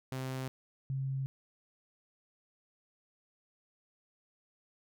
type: tone pair in turn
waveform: sawtooth / sine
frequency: 130.81 / 134.41 Hz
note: C3 / C3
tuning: 0 / +47 cents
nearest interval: unison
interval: 47 cents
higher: second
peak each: -32 / -32 dBFS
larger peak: neither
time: 0.12-0.48 / 0.9-1.26 s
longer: neither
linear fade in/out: 0 ms
effects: none